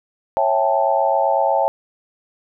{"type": "chord", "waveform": "sine", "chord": "A dominant seventh", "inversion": "first", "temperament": "just", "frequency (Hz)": [550, 660, 792, 880], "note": ["C#5", "E5", "G5", "A5"], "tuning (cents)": [-14, 2, 18, 0], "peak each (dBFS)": -20, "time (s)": [0.37, 1.68], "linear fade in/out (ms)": 0, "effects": []}